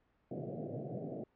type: band-pass noise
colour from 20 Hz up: pink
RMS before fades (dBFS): -42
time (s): 0.31-1.24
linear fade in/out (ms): 5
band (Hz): 110 to 710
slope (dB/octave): 96
effects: pink hiss -74 dBFS RMS until 1.35 s + low-pass 2000 Hz 12 dB/octave